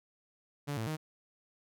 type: tone with pitch steps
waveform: sawtooth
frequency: 144.2 / 111.6 / 155.7 Hz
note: D3 / A2 / D#3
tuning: -31 / +25 / +2 cents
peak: -30 dBFS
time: 0.67-0.97 s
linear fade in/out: 20 ms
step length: 100 ms
effects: none